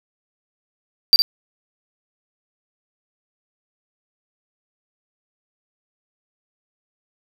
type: tone with echo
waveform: triangle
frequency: 4699 Hz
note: D8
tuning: in tune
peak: -5 dBFS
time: 1.13-1.16 s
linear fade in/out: 0 ms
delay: 60 ms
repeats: 1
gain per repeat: -7 dB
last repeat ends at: 1.22 s
effects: none